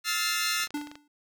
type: chord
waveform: 15% pulse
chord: F major seventh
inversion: third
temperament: equal with one note detuned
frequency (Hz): 1292.9 / 1396.9 / 1760 / 2093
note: E6 / F6 / A6 / C7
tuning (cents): -34 / 0 / 0 / 0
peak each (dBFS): -26 / -25 / -25 / -26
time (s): 0.04-0.68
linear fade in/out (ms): 50
type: clicks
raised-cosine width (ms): 0.2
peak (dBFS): -26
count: 9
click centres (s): 0.602 / 0.636 / 0.672 / 0.706 / 0.774 / 0.814 / 0.872 / 0.915 / 0.955
type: tone with exponential decay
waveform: square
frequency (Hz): 293.7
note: D4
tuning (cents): 0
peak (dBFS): -28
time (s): 0.74-1.08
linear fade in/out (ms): 5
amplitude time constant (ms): 73
effects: none